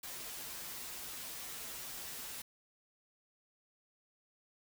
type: noise with comb filter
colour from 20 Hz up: white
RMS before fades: -45 dBFS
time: 0.03-2.42 s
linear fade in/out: 5 ms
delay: 10 ms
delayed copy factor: -0.75
effects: none